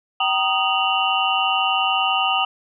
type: tone cluster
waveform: sine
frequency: 769 / 939 / 1240 / 2774 / 2964 Hz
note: G5 / A#5 / D#6 / F7 / F#7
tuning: -33 / +12 / -6 / -12 / +2 cents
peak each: -22 / -27 / -23 / -23 / -24 dBFS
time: 0.2-2.45 s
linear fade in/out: 5 ms
effects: none